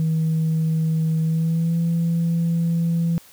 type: tone with pitch glide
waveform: sine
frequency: 160 to 167.66 Hz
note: D#3 to E3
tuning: +49 to +30 cents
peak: -16 dBFS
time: 0-3.18 s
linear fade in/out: 0 ms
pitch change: +81 cents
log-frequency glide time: 1.23-1.78 s
effects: tanh soft clip ceiling -15 dBFS + white hiss -49 dBFS RMS until 3.32 s